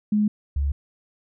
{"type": "tone pair in turn", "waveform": "sine", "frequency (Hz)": [210, 70.53], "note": ["G#3", "C#2"], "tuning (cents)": [19, 31], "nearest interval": "octave + perfect fifth", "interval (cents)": 1888, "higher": "first", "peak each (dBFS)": [-17, -20], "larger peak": "first", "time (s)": [[0.12, 0.28], [0.56, 0.72]], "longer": "neither", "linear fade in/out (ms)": 5, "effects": []}